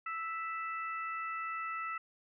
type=harmonic tone; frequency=659.3 Hz; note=E5; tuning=in tune; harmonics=2 / 3 / 4; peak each=-37 / -43 / -46 dBFS; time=0.06-1.98 s; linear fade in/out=5 ms; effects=none